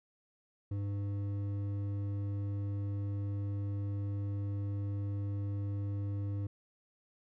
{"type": "tone with hard clipping", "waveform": "sine", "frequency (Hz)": 100.6, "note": "G2", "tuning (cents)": 45, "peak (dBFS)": -35, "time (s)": [0.71, 6.47], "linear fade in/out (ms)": 5, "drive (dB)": 8, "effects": []}